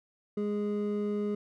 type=tone pair together; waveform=triangle; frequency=207.1 / 414.2 Hz; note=G#3 / G#4; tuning=-5 / -5 cents; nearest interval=octave; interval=1200 cents; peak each=-29 / -30 dBFS; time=0.37-1.35 s; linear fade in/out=5 ms; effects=none